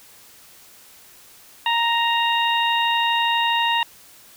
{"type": "harmonic tone", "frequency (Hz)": 932.3, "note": "A#5", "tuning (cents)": 0, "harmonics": [1, 2, 3, 4], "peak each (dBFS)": [-20, -25, -23, -27], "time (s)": [1.66, 3.83], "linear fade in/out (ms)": 2, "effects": ["white hiss -48 dBFS RMS until 4.36 s"]}